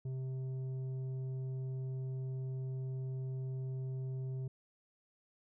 sine tone with tanh clipping, 130.81 Hz, C3, in tune, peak -38 dBFS, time 0.05-4.48 s, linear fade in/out 5 ms, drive 7 dB, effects none

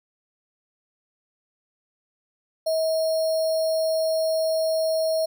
sine tone with sample-and-hold, 641 Hz, E5, 49 cents flat, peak -20 dBFS, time 2.66-5.26 s, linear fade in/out 10 ms, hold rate 4900 Hz, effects none

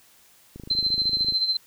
click train, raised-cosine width 3 ms, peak -26 dBFS, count 21, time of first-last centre 0.56-1.323 s, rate 26.2 Hz
sine tone with tremolo, 4097 Hz, C8, 37 cents flat, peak -18 dBFS, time 0.7-1.57 s, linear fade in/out 5 ms, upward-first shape sine, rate 14 Hz, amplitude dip 65%
effects white hiss -56 dBFS RMS until 1.66 s

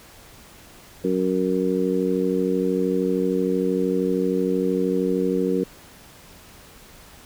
harmonic tone, 93 Hz, F#2, 9 cents sharp, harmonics 2 / 3 / 4 / 5, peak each -25 / -25 / -25 / -24 dBFS, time 1.04-5.64 s, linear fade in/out 5 ms, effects pink hiss -47 dBFS RMS until 7.25 s

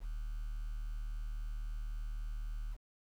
triangle tone, 38.12 Hz, D#1, 35 cents flat, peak -34 dBFS, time 0-2.77 s, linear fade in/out 50 ms, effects tanh soft clip ceiling -32 dBFS + 10-bit

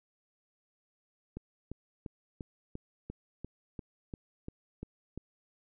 click train, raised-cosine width 3 ms, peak -27 dBFS, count 12, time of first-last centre 1.37-5.176 s, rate 2.89 Hz, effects none

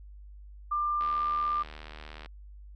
sine tone, 1192 Hz, D6, 25 cents sharp, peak -26 dBFS, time 0.71-1.63 s, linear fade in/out 10 ms
click train, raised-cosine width 0.3 ms, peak -28 dBFS, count 97, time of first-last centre 1.01-2.26 s, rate 76.8 Hz
effects added 50 Hz sine -45 dBFS peak until 2.75 s

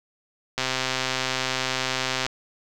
click train, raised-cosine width 0.2 ms, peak -7 dBFS, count 220, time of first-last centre 0.58-2.265 s, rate 130 Hz, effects none

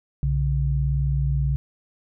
sine tone pair together, 61.74 / 140.25 Hz, B1 / C#3, 0 / +21 cents, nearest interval octave + major second, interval 1421 cents, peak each -22 dBFS, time 0.23-1.56 s, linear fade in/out 0 ms, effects none

